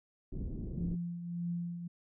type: low-pass noise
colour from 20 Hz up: pink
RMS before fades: -39 dBFS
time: 0.32-0.96 s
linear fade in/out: 10 ms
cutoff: 320 Hz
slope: 24 dB/octave
type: tone with tremolo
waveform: sine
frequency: 172.6 Hz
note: F3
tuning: 20 cents flat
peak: -32 dBFS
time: 0.77-1.88 s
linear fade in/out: 10 ms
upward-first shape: triangle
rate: 1.7 Hz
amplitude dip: 60%
effects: none